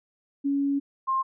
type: tone pair in turn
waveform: sine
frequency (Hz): 280 / 1059.7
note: C#4 / C6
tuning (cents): +18 / +22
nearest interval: octave + major seventh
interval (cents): 2304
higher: second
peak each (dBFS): -22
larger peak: neither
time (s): 0.44-0.8 / 1.07-1.23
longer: first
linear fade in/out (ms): 20
effects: none